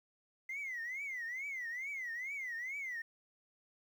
sine tone with vibrato, 2044 Hz, C7, 41 cents flat, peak -37 dBFS, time 0.49-3.02 s, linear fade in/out 5 ms, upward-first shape triangle, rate 2.3 Hz, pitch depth 220 cents each way, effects tanh soft clip ceiling -36 dBFS + 11-bit

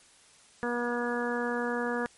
harmonic tone, 240.6 Hz, B3, 45 cents flat, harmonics 1 / 2 / 3 / 4 / 5 / 6 / 7, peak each -33 / -32 / -39 / -38 / -40 / -39 / -36 dBFS, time 0.63-2.06 s, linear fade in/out 0 ms, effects white hiss -58 dBFS RMS until 2.17 s + MP3 48 kbps

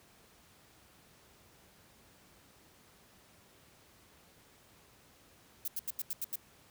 violet noise bursts, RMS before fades -36 dBFS, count 7, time 5.65-6.357 s, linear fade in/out 2 ms, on 29 ms, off 84 ms, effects pink hiss -62 dBFS RMS until 6.7 s + high-pass 60 Hz 12 dB/octave

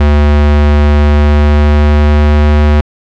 square tone with pitch glide, 73.5 to 74.48 Hz, D2 to D2, +2 to +25 cents, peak -5 dBFS, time 0-2.81 s, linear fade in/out 5 ms, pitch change +23 cents, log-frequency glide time 0.97-2.55 s, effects low-pass 3000 Hz 12 dB/octave

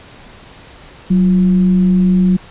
sine tone with frequency modulation, 185 Hz, F#3, in tune, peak -8 dBFS, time 1.1-2.37 s, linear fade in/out 10 ms, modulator 160 Hz, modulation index 0.27, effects pink hiss -39 dBFS RMS until 2.5 s + resampled to 8000 Hz

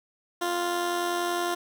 15% pulse tone with amplitude modulation, 349.2 Hz, F4, in tune, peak -18 dBFS, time 0.41-1.55 s, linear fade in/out 10 ms, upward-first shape sine, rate 90.8 Hz, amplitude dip 35%, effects none

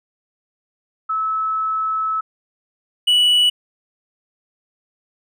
sine / triangle tone pair in turn, 1300 / 2948 Hz, E6 / F#7, -24 / -7 cents, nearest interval octave + major second, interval 1417 cents, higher second, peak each -18 / -10 dBFS, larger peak second, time 1.09-2.21 / 3.07-3.5 s, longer first, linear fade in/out 10 ms, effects none

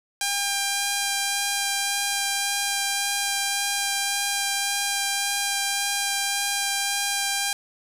5% pulse tone with vibrato, 800 Hz, G5, 35 cents sharp, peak -11 dBFS, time 0.21-7.53 s, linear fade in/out 2 ms, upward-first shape sine, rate 1.8 Hz, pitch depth 8 cents each way, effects 7-bit

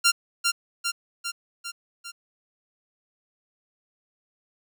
10% pulse tone with echo, 1386 Hz, F6, 14 cents flat, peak -8 dBFS, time 0.04-0.12 s, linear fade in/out 20 ms, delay 400 ms, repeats 5, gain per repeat -4 dB, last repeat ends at 2.12 s, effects none

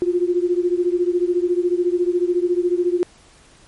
sine beating tone pair, 348.9 / 362.9 Hz, F4 / F#4, -2 / -34 cents, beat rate 14 Hz, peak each -18 / -20 dBFS, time 0.02-3.03 s, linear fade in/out 0 ms, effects pink hiss -50 dBFS RMS until 3.67 s + MP3 48 kbps

